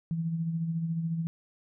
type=tone with tremolo; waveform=sine; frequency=164.81 Hz; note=E3; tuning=in tune; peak=-26 dBFS; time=0.11-1.27 s; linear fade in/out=0 ms; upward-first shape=sine; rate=14 Hz; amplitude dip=45%; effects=none